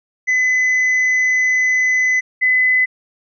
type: tone pair in turn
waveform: triangle / sine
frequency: 2016 / 2016 Hz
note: B6 / B6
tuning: +35 / +35 cents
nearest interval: unison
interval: 0 cents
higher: neither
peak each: -11 dBFS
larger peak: neither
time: 0.27-2.21 / 2.41-2.86 s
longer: first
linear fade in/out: 20 ms
effects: resampled to 16000 Hz